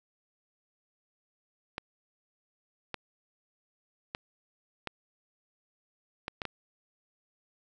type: clicks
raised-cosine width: 0.3 ms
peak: -18 dBFS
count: 7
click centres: 1.781 / 2.943 / 4.149 / 4.873 / 6.281 / 6.418 / 6.453 s
effects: none